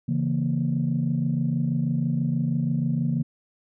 sine chord, A# diminished, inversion first, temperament equal, 138.59 / 164.81 / 233.1 Hz, C#3 / E3 / A#3, 0 / 0 / 0 cents, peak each -25 / -25 / -26 dBFS, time 0.08-3.23 s, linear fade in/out 10 ms, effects tanh soft clip ceiling -14 dBFS

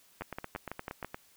two click trains, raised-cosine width 0.5 ms, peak -23 / -22 dBFS, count 9 / 6, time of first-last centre 0.21-1.145 / 0.22-1.046 s, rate 8.56 / 6.05 Hz, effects white hiss -63 dBFS RMS until 1.36 s

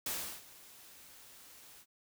white noise with ADSR envelope, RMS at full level -36 dBFS, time 0.06-1.86 s, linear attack 4 ms, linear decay 350 ms, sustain -20 dB, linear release 61 ms, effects none

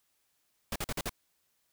pink noise bursts, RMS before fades -34 dBFS, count 5, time 0.72-1.094 s, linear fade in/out 2 ms, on 38 ms, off 46 ms, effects white hiss -75 dBFS RMS until 1.72 s

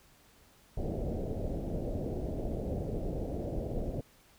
pink low-pass noise, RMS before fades -35 dBFS, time 0.77-4.01 s, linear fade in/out 5 ms, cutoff 670 Hz, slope 48 dB/octave, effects pink hiss -62 dBFS RMS until 4.38 s

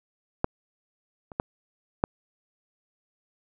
clicks, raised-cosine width 1 ms, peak -8 / -27 / -11 / -7 dBFS, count 4, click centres 0.444 / 1.318 / 1.399 / 2.039 s, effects none

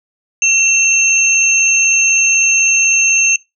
sine tone pair together, 2706 / 6342 Hz, E7 / G8, +45 / +19 cents, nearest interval octave + minor third, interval 1474 cents, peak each -12 dBFS, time 0.42-3.36 s, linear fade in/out 2 ms, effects noise-tail reverb RT60 0.2 s tail -22 dB re dry

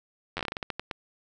slowing click train, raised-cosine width 0.3 ms, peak -15 dBFS, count 13, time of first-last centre 0.37-0.912 s, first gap 10 ms, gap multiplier 1.25, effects none

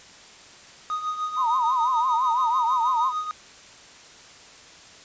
triangle tone with tremolo, 1244.5 Hz, D#6, in tune, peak -21 dBFS, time 0.9-3.31 s, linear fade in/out 0 ms, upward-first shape triangle, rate 6.7 Hz, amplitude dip 70%
sine tone with vibrato, 977 Hz, B5, 19 cents flat, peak -20 dBFS, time 1.36-3.13 s, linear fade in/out 50 ms, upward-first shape triangle, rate 6 Hz, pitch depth 160 cents each way
effects white hiss -47 dBFS RMS until 5.04 s + resampled to 16000 Hz

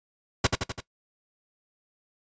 pink noise with echo, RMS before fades -20 dBFS, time 0.44-0.47 s, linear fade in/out 5 ms, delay 84 ms, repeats 4, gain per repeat -4 dB, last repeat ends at 0.806 s, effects noise-tail reverb RT60 0.1 s tail -19 dB re dry + resampled to 16000 Hz

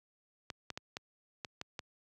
clicks, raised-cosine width 0.2 ms, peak -22 dBFS, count 7, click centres 0.502 / 0.703 / 0.775 / 0.969 / 1.448 / 1.614 / 1.792 s, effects high-pass 80 Hz 12 dB/octave

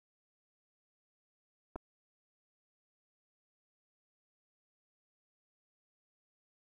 clicks, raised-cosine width 1 ms, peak -28 dBFS, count 2, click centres 1.758 / 1.761 s, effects 11-bit

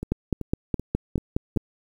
two click trains, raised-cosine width 3 ms, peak -17 / -9 dBFS, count 5 / 8, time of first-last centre 0.03-1.563 / 0.12-1.572 s, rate 2.61 / 4.82 Hz, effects 8-bit

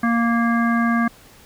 harmonic tone, 233.1 Hz, A#3, in tune, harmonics 1 / 3 / 5 / 7 / 9, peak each -17 / -27 / -24 / -25 / -33 dBFS, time 0.03-1.08 s, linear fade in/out 5 ms, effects pink hiss -48 dBFS RMS until 1.45 s

